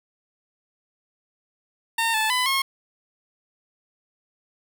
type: tone with pitch steps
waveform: 15% pulse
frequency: 912 / 874 / 1003 / 1081 Hz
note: A#5 / A5 / B5 / C#6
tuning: -38 / -12 / +26 / -44 cents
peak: -14 dBFS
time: 1.98-2.62 s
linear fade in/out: 5 ms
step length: 160 ms
effects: none